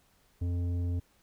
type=tone with tanh clipping; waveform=triangle; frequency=87.7 Hz; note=F2; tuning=8 cents sharp; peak=-30 dBFS; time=0.41-1 s; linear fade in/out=10 ms; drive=14 dB; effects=pink hiss -67 dBFS RMS until 1.22 s